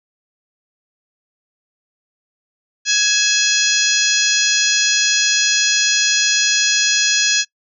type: harmonic tone with a mistuned harmonic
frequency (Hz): 834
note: G#5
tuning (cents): +7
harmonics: 2 / 3 / 4 / 5 / 6 / 7 / 8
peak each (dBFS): -21 / -21 / -21 / -21 / -21 / -21 / -21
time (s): 2.85-7.45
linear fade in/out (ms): 50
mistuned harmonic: 3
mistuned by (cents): +62
effects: noise-tail reverb RT60 0.1 s tail -23 dB re dry